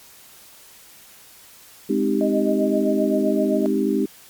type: chord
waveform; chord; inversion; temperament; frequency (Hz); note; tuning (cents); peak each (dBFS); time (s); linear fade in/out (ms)
sine; Ab major seventh; none; equal with one note detuned; 208.6 / 261.6 / 311.1 / 392; Ab3 / C4 / Eb4 / G4; +8 / 0 / 0 / 0; -23; 1.89-4.06; 10
type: tone with tremolo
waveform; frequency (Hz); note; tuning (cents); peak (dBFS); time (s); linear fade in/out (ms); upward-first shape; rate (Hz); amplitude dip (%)
sine; 622.3; D#5; 0; -20; 2.21-3.66; 0; sine; 7.7; 75
effects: white hiss -47 dBFS RMS until 4.29 s + MP3 96 kbps

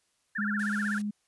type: tone with vibrato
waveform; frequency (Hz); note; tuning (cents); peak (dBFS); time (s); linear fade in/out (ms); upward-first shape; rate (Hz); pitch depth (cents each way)
sine; 1568; G6; 0; -30; 0.35-0.99; 10; sine; 16; 240
type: tone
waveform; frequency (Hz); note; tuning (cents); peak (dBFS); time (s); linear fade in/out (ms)
sine; 207.7; G#3; 0; -29; 0.38-1.11; 10
type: noise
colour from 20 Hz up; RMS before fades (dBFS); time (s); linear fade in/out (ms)
white; -47; 0.59-1.02; 5
effects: white hiss -73 dBFS RMS until 1.27 s + resampled to 24000 Hz

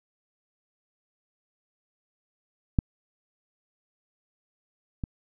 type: clicks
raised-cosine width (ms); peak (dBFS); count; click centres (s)
5; -8 / -18; 2; 2.788 / 5.038
effects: none

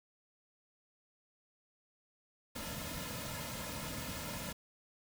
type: noise with comb filter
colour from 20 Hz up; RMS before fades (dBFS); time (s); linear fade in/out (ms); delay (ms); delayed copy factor
pink; -42; 2.55-4.53; 10; 2.6; -0.75
effects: none

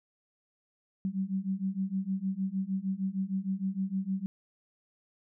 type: beating tone pair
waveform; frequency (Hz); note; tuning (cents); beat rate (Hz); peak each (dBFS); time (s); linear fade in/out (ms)
sine; 188.2 / 194.7; F#3 / G3; +30 / -12; 6.5; -33 / -32; 1.05-4.26; 0
effects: none

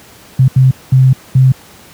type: tone bursts at uneven times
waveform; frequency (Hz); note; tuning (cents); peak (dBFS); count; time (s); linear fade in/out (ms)
sine; 130.81; C3; 0; -3; 4; 0.39-0.48 / 0.56-0.71 / 0.92-1.13 / 1.35-1.52; 5
effects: pink hiss -39 dBFS RMS until 1.93 s + high-pass 80 Hz 12 dB/octave

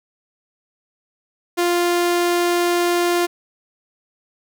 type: tone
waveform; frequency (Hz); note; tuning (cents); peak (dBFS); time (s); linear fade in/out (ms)
sawtooth; 349.2; F4; 0; -12; 1.57-3.27; 20
effects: none

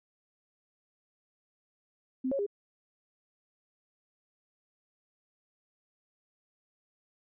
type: tone with pitch steps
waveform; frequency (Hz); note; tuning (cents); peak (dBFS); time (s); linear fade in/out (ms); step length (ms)
sine; 259.6 / 551 / 405.6; C4 / C#5 / G#4; -13 / -11 / -41; -28; 2.24-2.465; 10; 75
effects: none

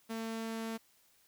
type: tone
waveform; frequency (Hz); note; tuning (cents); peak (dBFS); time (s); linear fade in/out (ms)
sawtooth; 225.1; A3; +40; -33; 0.09-0.78; 20
effects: white hiss -68 dBFS RMS until 1.27 s

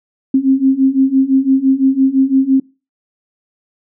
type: beating tone pair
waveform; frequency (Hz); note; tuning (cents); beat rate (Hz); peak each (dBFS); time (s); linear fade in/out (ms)
sine; 263.6 / 269.5; C4 / C#4; +13 / -49; 5.9; -13 / -11; 0.34-2.6; 5
effects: noise-tail reverb RT60 0.3 s tail -23 dB re dry

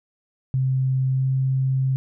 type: tone with pitch glide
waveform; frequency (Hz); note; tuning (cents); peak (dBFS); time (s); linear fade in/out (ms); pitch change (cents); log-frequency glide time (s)
sine; 131.3 to 132.37; C3 to C3; +6 to +20; -18; 0.54-1.96; 0; +14; 1.09-1.27
effects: none

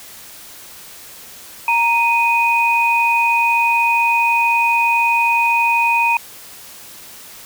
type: tone pair together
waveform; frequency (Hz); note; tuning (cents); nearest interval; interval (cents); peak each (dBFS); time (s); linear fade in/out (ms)
sine; 932.3 / 2489; A#5 / D#7; 0 / 0; octave + perfect fourth; 1700; -15; 1.68-6.17; 2
effects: white hiss -38 dBFS RMS until 7.45 s

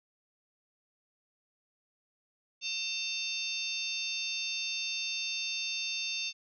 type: harmonic tone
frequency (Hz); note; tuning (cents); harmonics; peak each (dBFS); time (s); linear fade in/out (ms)
900; A5; +39; 3 / 4 / 5 / 6 / 7; -36 / -38 / -40 / -42 / -43; 2.61-6.33; 50
effects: none

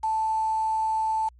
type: tone with quantisation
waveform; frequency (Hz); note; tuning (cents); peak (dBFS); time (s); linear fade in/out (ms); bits
sine; 880; A5; 0; -22; 0.03-1.29; 10; 7
effects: added 60 Hz sine -50 dBFS peak until 1.39 s + MP3 48 kbps

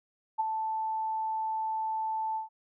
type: tone with ADSR envelope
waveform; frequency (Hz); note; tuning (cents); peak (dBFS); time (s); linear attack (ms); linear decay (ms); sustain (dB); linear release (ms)
sine; 880; A5; 0; -23; 0.38-2.49; 20; 22; -6; 130
effects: none

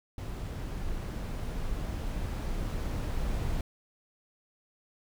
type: noise with level ramp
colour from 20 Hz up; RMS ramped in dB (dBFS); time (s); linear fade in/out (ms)
brown; -36 to -31; 0.18-3.61; 2
effects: none

